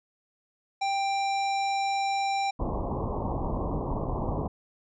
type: tone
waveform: square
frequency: 788 Hz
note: G5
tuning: 9 cents sharp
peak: -26 dBFS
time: 0.81-2.51 s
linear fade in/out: 10 ms
type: low-pass noise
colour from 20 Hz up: pink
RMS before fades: -30 dBFS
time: 2.59-4.48 s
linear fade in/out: 10 ms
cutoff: 1100 Hz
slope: 96 dB/octave
effects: resampled to 16000 Hz